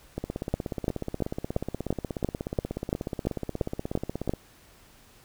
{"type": "two click trains", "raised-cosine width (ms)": 2, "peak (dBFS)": [-11, -17], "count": [12, 70], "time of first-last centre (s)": [[0.54, 4.294], [0.18, 4.337]], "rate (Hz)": [2.93, 16.6], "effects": ["pink hiss -56 dBFS RMS until 5.24 s"]}